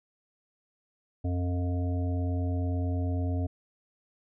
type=harmonic tone; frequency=89.1 Hz; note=F2; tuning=35 cents sharp; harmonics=1 / 3 / 5 / 7 / 8; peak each=-27 / -34 / -43 / -42 / -45 dBFS; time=1.24-3.47 s; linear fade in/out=10 ms; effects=none